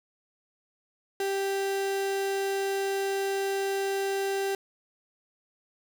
35% pulse tone, 392 Hz, G4, in tune, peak -25 dBFS, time 1.2-4.55 s, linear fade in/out 2 ms, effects none

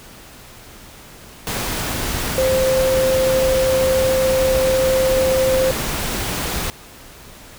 sine tone in noise, 523.3 Hz, C5, in tune, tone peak -14 dBFS, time 2.38-5.71 s, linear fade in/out 0 ms, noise pink, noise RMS -23 dBFS, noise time 1.47-6.7 s, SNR +6 dB, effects pink hiss -41 dBFS RMS until 7.58 s

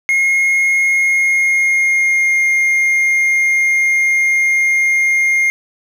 triangle tone with pitch glide, 2150 to 2124 Hz, C7 to C7, +47 to +25 cents, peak -9 dBFS, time 0.09-5.5 s, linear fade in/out 0 ms, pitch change -22 cents, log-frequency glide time 0.84-2.45 s, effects 8-bit

